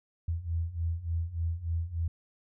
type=beating tone pair; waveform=sine; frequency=81.5 / 84.9 Hz; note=E2 / F2; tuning=-19 / -48 cents; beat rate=3.4 Hz; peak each=-34 / -31 dBFS; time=0.28-2.08 s; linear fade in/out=5 ms; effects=none